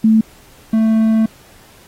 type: tone pair in turn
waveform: sine / triangle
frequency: 220.3 / 221.4 Hz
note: A3 / A3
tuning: +2 / +11 cents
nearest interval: unison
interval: 9 cents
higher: second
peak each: -7 / -8 dBFS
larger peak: first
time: 0.04-0.21 / 0.73-1.26 s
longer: second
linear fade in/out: 5 ms
effects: pink hiss -46 dBFS RMS until 1.87 s + AAC 48 kbps